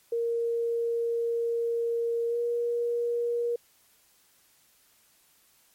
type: tone with pitch glide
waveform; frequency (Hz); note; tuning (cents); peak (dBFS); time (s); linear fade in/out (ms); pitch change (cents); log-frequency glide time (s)
sine; 466.2 to 474.1; A#4 to A#4; 0 to +29; -25; 0.12-3.56; 5; +29; 2.28-2.37
effects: white hiss -63 dBFS RMS until 5.74 s + MP3 64 kbps